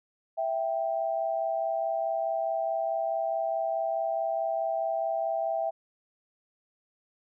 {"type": "tone pair together", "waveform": "sine", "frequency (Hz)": [659.3, 784], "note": ["E5", "G5"], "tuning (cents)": [0, 0], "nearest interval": "minor third", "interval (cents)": 300, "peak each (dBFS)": [-28, -31], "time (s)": [0.37, 5.71], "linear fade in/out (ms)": 20, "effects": []}